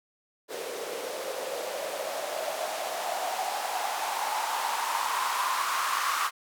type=noise with band-pass filter sweep; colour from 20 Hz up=blue; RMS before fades=-31 dBFS; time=0.48-6.31 s; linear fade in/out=50 ms; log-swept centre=450 to 1200 Hz; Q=5.6; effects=none